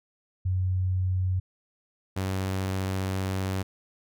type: tone pair in turn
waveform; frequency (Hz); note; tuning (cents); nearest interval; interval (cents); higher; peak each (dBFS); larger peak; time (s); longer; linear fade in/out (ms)
sine / sawtooth; 92.5 / 95.1; F#2 / F#2; 0 / +48; unison; 48; second; -23 / -23; neither; 0.45-1.4 / 2.16-3.63; second; 10
effects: none